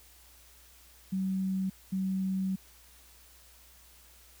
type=tone bursts at uneven times; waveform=sine; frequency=190 Hz; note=F#3; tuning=46 cents sharp; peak=-28 dBFS; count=2; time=1.12-1.7 / 1.92-2.56 s; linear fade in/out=10 ms; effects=added 60 Hz sine -60 dBFS peak until 4.4 s + white hiss -58 dBFS RMS until 4.4 s